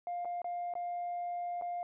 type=tone with dropouts; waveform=sine; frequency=703 Hz; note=F5; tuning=11 cents sharp; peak=-33 dBFS; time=0.07-1.83 s; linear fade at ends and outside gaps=1 ms; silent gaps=0.248-0.254 / 0.418-0.444 / 0.738-0.753 / 1.613-1.621 s; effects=tanh soft clip ceiling -32 dBFS